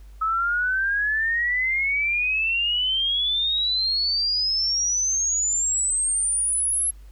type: exponential sweep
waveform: sine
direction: up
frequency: 1287 to 11175 Hz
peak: -20 dBFS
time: 0.21-6.91 s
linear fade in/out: 10 ms
effects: added 50 Hz sine -41 dBFS peak until 7.11 s + pink hiss -60 dBFS RMS until 7.11 s

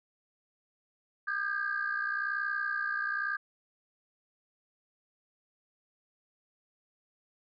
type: tone cluster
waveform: sine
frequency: 1213 / 1581 / 1642 Hz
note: D#6 / G6 / G#6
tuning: -44 / +14 / -20 cents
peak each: -36 / -32 / -34 dBFS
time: 1.27-3.37 s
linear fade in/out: 10 ms
effects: tanh soft clip ceiling -23 dBFS

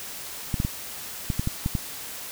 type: clicks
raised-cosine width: 5 ms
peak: -12 dBFS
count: 8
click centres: 0.542 / 0.601 / 0.649 / 1.302 / 1.395 / 1.474 / 1.661 / 1.752 s
effects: white hiss -37 dBFS RMS until 2.31 s

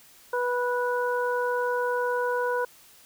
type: harmonic tone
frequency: 490.9 Hz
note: B4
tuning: 10 cents flat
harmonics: 1 / 2 / 3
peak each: -26 / -29 / -31 dBFS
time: 0.33-2.65 s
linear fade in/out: 5 ms
effects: white hiss -54 dBFS RMS until 3.05 s

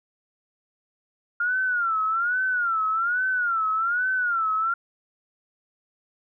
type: tone with vibrato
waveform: sine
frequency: 1400 Hz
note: F6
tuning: 4 cents sharp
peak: -21 dBFS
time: 1.4-4.74 s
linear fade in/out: 5 ms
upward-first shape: sine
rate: 1.2 Hz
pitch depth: 150 cents each way
effects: none

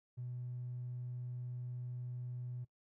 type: tone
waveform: triangle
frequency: 123.47 Hz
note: B2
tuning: in tune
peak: -37 dBFS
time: 0.17-2.65 s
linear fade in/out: 20 ms
effects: noise-tail reverb RT60 0.1 s tail -20 dB re dry + tanh soft clip ceiling -38 dBFS

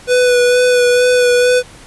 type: tone with vibrato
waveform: square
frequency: 493.9 Hz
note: B4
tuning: in tune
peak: -9 dBFS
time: 0.07-1.63 s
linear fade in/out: 50 ms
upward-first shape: sine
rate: 2.2 Hz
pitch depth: 17 cents each way
effects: pink hiss -39 dBFS RMS until 1.86 s + resampled to 24000 Hz

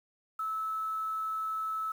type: tone with quantisation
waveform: sine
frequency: 1304 Hz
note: E6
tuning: 19 cents flat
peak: -31 dBFS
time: 0.39-1.92 s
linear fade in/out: 5 ms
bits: 9
effects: none

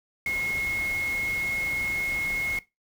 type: tone in noise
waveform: sine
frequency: 2164 Hz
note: C#7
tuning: 42 cents flat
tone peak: -25 dBFS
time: 0.26-2.59 s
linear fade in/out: 2 ms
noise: pink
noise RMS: -39 dBFS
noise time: 0.26-2.59 s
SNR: +11 dB
effects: noise-tail reverb RT60 0.2 s tail -18 dB re dry

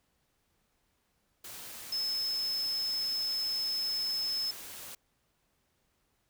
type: tone in noise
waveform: sine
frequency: 5210 Hz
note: E8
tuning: 21 cents flat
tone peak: -30 dBFS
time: 1.92-4.51 s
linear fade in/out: 5 ms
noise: white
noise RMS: -45 dBFS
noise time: 1.44-4.95 s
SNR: +12 dB
effects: pink hiss -75 dBFS RMS until 6.29 s

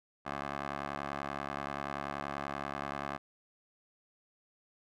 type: tone with band-pass filter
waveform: 15% pulse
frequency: 70.4 Hz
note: C#2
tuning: 27 cents sharp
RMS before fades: -39 dBFS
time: 0.25-3.18 s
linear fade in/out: 20 ms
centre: 1100 Hz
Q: 1.2
effects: none

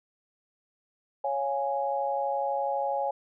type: chord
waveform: sine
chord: Db major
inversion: none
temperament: equal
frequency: 554.4 / 698.5 / 830.6 Hz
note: Db5 / F5 / Ab5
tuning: 0 / 0 / 0 cents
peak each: -30 / -34 / -29 dBFS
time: 1.24-3.11 s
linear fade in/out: 5 ms
effects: none

